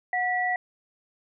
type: tone pair together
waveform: sine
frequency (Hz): 730.1 / 1949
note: F#5 / B6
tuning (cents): -23 / -23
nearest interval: octave + perfect fourth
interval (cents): 1700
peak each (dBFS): -26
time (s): 0.13-0.56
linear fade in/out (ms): 2
effects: none